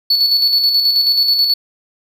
triangle tone with tremolo, 4435 Hz, C#8, in tune, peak -8 dBFS, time 0.1-1.54 s, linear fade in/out 5 ms, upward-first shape square, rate 9.3 Hz, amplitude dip 40%, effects none

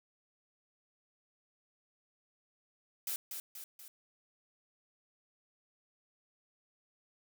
blue noise with echo, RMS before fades -37 dBFS, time 3.07-3.16 s, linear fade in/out 2 ms, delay 240 ms, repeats 3, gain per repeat -5 dB, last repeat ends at 3.88 s, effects none

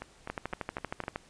two click trains, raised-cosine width 0.5 ms, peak -18 / -23 dBFS, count 12 / 5, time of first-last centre 0.3-1.159 / 0.02-1.038 s, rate 12.8 / 3.93 Hz, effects pink hiss -59 dBFS RMS until 1.29 s + resampled to 22050 Hz

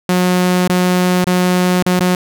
sawtooth tone with dropouts, 181 Hz, F#3, 38 cents flat, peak -7 dBFS, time 0.09-2.15 s, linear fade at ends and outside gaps 2 ms, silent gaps 0.678-0.696 / 1.243-1.269 / 1.826-1.863 / 1.994-2.006 s, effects none

